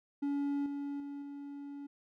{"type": "tone with level steps", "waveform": "triangle", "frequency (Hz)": 283.6, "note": "C#4", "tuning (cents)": 40, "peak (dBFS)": [-29, -34, -38, -40], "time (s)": [0.22, 1.87], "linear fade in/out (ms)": 10, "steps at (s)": [0.66, 1, 1.22], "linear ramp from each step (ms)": 2, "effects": []}